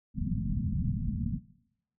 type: low-pass noise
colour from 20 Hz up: white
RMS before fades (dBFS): -31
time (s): 0.14-1.4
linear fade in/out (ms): 50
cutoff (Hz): 240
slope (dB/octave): 96
effects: noise-tail reverb RT60 0.8 s tail -19 dB re dry